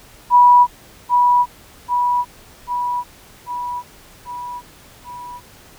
sine tone with echo, 977 Hz, B5, 19 cents flat, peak -6 dBFS, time 0.3-0.67 s, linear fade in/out 50 ms, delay 790 ms, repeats 6, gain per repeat -4 dB, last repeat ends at 5.41 s, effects pink hiss -45 dBFS RMS until 5.78 s

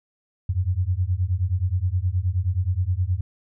sine beating tone pair, 86.7 / 96.2 Hz, F2 / G2, -12 / -32 cents, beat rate 9.5 Hz, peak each -23 dBFS, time 0.49-3.21 s, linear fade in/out 5 ms, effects none

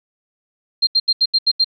sine tone bursts, 4186 Hz, C8, in tune, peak -11 dBFS, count 7, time 0.82-1.645 s, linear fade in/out 10 ms, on 51 ms, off 78 ms, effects none

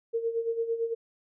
sine tone with tremolo, 459.4 Hz, A#4, 25 cents flat, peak -24 dBFS, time 0.13-0.95 s, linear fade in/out 20 ms, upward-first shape sine, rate 8.9 Hz, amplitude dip 70%, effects none

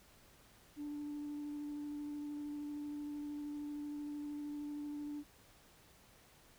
sine tone with vibrato, 293.7 Hz, D4, in tune, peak -39 dBFS, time 0.76-5.24 s, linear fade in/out 50 ms, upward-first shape square, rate 13 Hz, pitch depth 8 cents each way, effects tanh soft clip ceiling -38 dBFS + pink hiss -64 dBFS RMS until 6.58 s

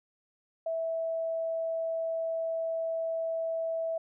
sine tone, 655 Hz, E5, 11 cents flat, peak -29 dBFS, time 0.66-3.98 s, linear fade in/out 5 ms, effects none

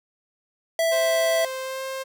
square tone, 659.3 Hz, E5, in tune, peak -20 dBFS, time 0.79-1.45 s, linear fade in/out 2 ms
sawtooth tone with pitch glide, 523.3 to 530.3 Hz, C5 to C5, 0 to +23 cents, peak -25 dBFS, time 0.91-2.04 s, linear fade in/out 20 ms, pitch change +23 cents, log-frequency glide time 1.62-1.83 s
effects none

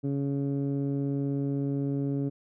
15% pulse tone with low-pass filter, 139.7 Hz, C#3, 14 cents sharp, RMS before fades -29 dBFS, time 0.03-2.3 s, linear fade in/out 20 ms, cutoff 300 Hz, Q 1.2, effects none

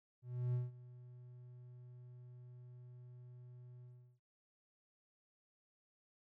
triangle tone with ADSR envelope, 123.47 Hz, B2, in tune, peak -31 dBFS, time 0.22-4.2 s, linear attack 320 ms, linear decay 170 ms, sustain -20 dB, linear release 360 ms, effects none

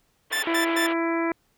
white band-pass noise, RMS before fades -34 dBFS, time 0.3-0.94 s, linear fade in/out 20 ms, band 290 to 3300 Hz, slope 48 dB/octave
sawtooth tone bursts, 1760 Hz, A6, in tune, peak -20 dBFS, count 3, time 0.32-0.87 s, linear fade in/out 10 ms, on 110 ms, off 110 ms
harmonic tone, 332.8 Hz, E4, 17 cents sharp, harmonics 1 / 2 / 3 / 4 / 5 / 6 / 7, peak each -24 / -31 / -31 / -35 / -36 / -35 / -36 dBFS, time 0.47-1.32 s, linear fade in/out 2 ms
effects pink hiss -67 dBFS RMS until 1.57 s

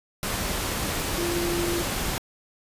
sine tone in noise, 344.9 Hz, F4, 22 cents flat, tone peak -26 dBFS, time 1.18-1.82 s, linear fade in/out 0 ms, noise pink, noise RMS -28 dBFS, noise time 0.23-2.18 s, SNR -1 dB, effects resampled to 32000 Hz

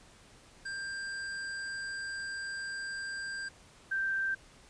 square / sine tone pair in turn, 1587 / 1568.8 Hz, G6 / G6, +21 / +1 cents, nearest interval unison, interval 20 cents, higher first, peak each -37 / -29 dBFS, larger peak second, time 0.65-3.49 / 3.91-4.35 s, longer first, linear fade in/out 10 ms, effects pink hiss -58 dBFS RMS until 4.69 s + resampled to 22050 Hz

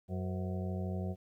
harmonic tone with a mistuned harmonic, 92.6 Hz, F#2, 2 cents sharp, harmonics 1 / 2 / 4 / 5 / 6 / 7 / 8, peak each -36 / -38 / -45 / -51 / -49 / -48 / -51 dBFS, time 0.08-1.16 s, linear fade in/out 50 ms, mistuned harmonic 6, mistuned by -90 cents, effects 12-bit

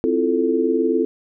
sine chord, F major seventh, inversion second, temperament equal, 261.6 / 329.6 / 349.2 / 440 Hz, C4 / E4 / F4 / A4, 0 / 0 / 0 / 0 cents, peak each -22 / -22 / -22 / -20 dBFS, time 0.04-1.05 s, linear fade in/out 0 ms, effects none

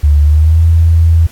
sine tone with pitch glide, 73.42 to 82.41 Hz, D2 to E2, 0 to 0 cents, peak -4 dBFS, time 0.03-1.27 s, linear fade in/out 10 ms, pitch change +200 cents, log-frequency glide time 0.21-0.62 s, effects pink hiss -39 dBFS RMS until 1.31 s + AAC 64 kbps

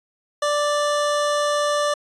25% pulse tone, 587.3 Hz, D5, in tune, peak -15 dBFS, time 0.42-1.94 s, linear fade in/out 5 ms, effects resampled to 22050 Hz

